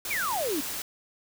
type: noise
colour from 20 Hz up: white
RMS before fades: -34 dBFS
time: 0.05-0.82 s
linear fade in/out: 2 ms
type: exponential sweep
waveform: sine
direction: down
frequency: 2500 to 265.8 Hz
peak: -27 dBFS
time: 0.1-0.61 s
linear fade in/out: 10 ms
effects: none